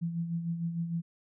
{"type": "tone with tremolo", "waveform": "sine", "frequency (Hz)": 168.3, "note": "E3", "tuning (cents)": 36, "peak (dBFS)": -28, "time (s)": [0.01, 1.02], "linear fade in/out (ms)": 20, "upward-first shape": "sine", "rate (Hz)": 6.6, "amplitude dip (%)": 55, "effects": []}